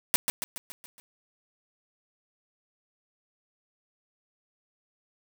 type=noise with echo; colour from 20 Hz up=white; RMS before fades=-22 dBFS; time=0.14-0.16 s; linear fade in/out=0 ms; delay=140 ms; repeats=6; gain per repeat=-5 dB; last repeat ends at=1 s; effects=none